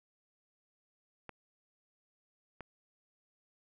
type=clicks; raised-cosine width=0.5 ms; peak=-29 dBFS; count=2; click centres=1.293 / 2.607 s; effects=none